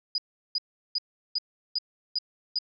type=tone bursts; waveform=sine; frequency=4939 Hz; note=D#8; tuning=14 cents flat; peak=-24 dBFS; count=7; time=0.15-2.587 s; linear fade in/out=2 ms; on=31 ms; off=370 ms; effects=none